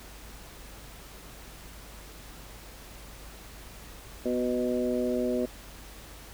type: harmonic tone with a mistuned harmonic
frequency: 123.47 Hz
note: B2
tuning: in tune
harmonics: 2 / 3 / 4 / 5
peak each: -29 / -31 / -32 / -33 dBFS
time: 4.25-5.46 s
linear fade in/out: 10 ms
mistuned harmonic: 4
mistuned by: +15 cents
effects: added 50 Hz sine -48 dBFS peak until 6.33 s + pink hiss -48 dBFS RMS until 6.33 s